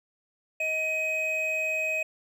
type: tone pair together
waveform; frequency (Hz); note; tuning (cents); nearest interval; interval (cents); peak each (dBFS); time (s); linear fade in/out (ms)
triangle; 630.8 / 2523; D#5 / D#7; +24 / +23; 2 octaves; 2399; -31 / -25; 0.6-2.03; 5
effects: none